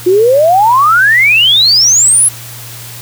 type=exponential sweep; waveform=sine; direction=up; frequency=349.2 to 11130 Hz; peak=-4 dBFS; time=0.06-2.29 s; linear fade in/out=10 ms; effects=added 118 Hz sine -30 dBFS peak until 3.01 s + white hiss -29 dBFS RMS until 3.01 s